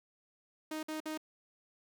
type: tone bursts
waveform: sawtooth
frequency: 311.1 Hz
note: D#4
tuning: in tune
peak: -33 dBFS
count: 3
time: 0.71-1.176 s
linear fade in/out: 5 ms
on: 120 ms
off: 53 ms
effects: 12-bit